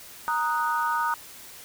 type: chord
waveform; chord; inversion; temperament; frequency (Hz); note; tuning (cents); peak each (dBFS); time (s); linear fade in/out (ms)
sine; D# minor; second; equal; 932.3 / 1244.5 / 1480; A#5 / D#6 / F#6; 0 / 0 / 0; -26 / -27 / -30; 0.28-1.14; 0
effects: white hiss -45 dBFS RMS until 1.64 s